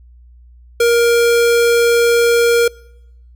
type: tone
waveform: square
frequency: 470.3 Hz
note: A#4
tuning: 15 cents sharp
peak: -10 dBFS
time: 0.8-2.68 s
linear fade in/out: 5 ms
effects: noise-tail reverb RT60 0.9 s tail -26 dB re dry + added 60 Hz sine -40 dBFS peak until 3.35 s